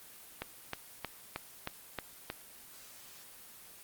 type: click train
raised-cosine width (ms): 0.3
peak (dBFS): -19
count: 7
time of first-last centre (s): 0.42-2.301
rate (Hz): 3.19
effects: white hiss -53 dBFS RMS until 3.83 s + Opus 24 kbps